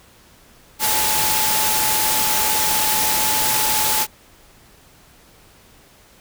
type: tone in noise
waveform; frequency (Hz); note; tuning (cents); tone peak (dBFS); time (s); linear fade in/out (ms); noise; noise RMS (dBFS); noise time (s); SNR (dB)
sine; 864; A5; -32; -24; 0.79-4.07; 50; white; -19; 0.79-4.07; -8
effects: pink hiss -50 dBFS RMS until 6.2 s